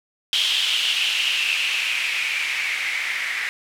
violet noise with low-pass filter sweep, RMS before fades -23 dBFS, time 0.33-3.49 s, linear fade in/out 0 ms, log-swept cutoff 3200 to 2000 Hz, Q 5.6, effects none

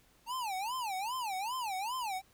square tone with vibrato, 880 Hz, A5, in tune, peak -35 dBFS, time 0.26-2.22 s, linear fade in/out 50 ms, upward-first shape sine, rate 2.5 Hz, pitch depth 290 cents each way, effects pink hiss -66 dBFS RMS until 2.33 s

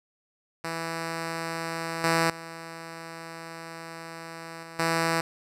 5% pulse tone with level steps, 164.81 Hz, E3, in tune, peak -19 / -10 / -27 / -30 / -12 dBFS, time 0.64-5.21 s, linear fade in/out 5 ms, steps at 2.04 / 2.3 / 4.63 / 4.79 s, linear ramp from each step 2 ms, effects low-pass 11000 Hz 12 dB/octave

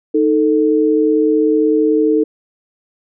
sine tone pair together, 311.1 / 442.1 Hz, D#4 / A4, 0 / +8 cents, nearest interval tritone, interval 608 cents, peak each -13 dBFS, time 0.14-2.24 s, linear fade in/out 10 ms, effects none

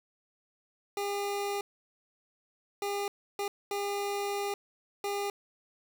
25% pulse tone bursts at uneven times, 403.9 Hz, G#4, 48 cents flat, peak -27 dBFS, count 5, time 0.97-1.61 / 2.82-3.08 / 3.39-3.48 / 3.71-4.54 / 5.04-5.3 s, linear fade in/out 2 ms, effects 9-bit

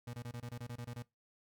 35% pulse tone bursts, 120 Hz, B2, 49 cents flat, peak -40 dBFS, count 11, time 0.07-1.024 s, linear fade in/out 5 ms, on 64 ms, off 25 ms, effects noise-tail reverb RT60 0.2 s tail -21 dB re dry

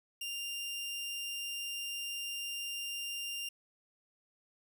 sawtooth tone, 2794 Hz, F7, in tune, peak -34 dBFS, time 0.21-3.49 s, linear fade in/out 5 ms, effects none

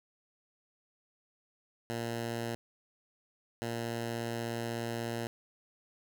10% pulse tone pair in turn, 116.54 / 116.54 Hz, A#2 / A#2, 0 / 0 cents, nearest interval unison, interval 0 cents, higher neither, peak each -26 dBFS, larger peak neither, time 1.9-2.55 / 3.62-5.27 s, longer second, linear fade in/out 0 ms, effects none

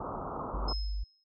white low-pass noise, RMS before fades -38 dBFS, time 0-0.73 s, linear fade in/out 5 ms, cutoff 1300 Hz, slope 96 dB/octave
sine tone, 50 Hz, G1, 35 cents sharp, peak -31 dBFS, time 0.53-1.04 s, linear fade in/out 10 ms
sine tone with exponential decay, 5150 Hz, E8, 41 cents flat, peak -32 dBFS, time 0.68-1.24 s, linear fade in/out 5 ms, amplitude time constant 120 ms
effects none

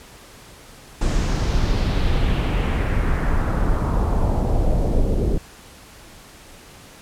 brown noise with low-pass filter sweep, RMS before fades -19 dBFS, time 1.01-5.38 s, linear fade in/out 5 ms, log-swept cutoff 7800 to 410 Hz, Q 1.9, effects pink hiss -44 dBFS RMS until 7.01 s + low-pass 12000 Hz 12 dB/octave

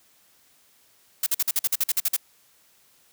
blue noise bursts, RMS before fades -22 dBFS, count 12, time 1.23-2.166 s, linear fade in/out 5 ms, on 34 ms, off 48 ms, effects white hiss -60 dBFS RMS until 3.12 s + high-pass 60 Hz 12 dB/octave

